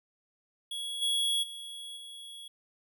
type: tone with level steps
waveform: square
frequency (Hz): 3343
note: G#7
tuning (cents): +11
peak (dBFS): -35 / -27 / -41 / -44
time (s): 0.71-2.48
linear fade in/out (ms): 5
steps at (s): 1.01 / 1.42 / 1.96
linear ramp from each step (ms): 20
effects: none